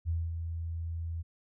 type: tone with ADSR envelope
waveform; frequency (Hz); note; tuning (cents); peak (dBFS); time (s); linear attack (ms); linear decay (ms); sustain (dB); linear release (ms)
sine; 83; E2; +12; -27; 0.05-1.23; 39; 220; -6; 23
effects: none